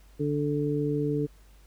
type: harmonic tone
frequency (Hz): 146.5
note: D3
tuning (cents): -4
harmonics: 1 / 2 / 3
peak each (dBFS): -29 / -29 / -29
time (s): 0.19-1.27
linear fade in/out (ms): 20
effects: added 50 Hz sine -52 dBFS peak until 1.66 s + pink hiss -62 dBFS RMS until 1.66 s